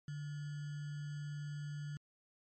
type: tone with sample-and-hold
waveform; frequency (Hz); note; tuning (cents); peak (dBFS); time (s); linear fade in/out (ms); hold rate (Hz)
sine; 146.83; D3; 0; -40; 0.08-1.97; 2; 1575
effects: MP3 32 kbps